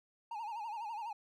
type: tone with vibrato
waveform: triangle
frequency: 880 Hz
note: A5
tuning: in tune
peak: -37 dBFS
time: 0.31-1.13 s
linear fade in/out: 5 ms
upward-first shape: sine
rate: 12 Hz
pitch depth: 120 cents each way
effects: none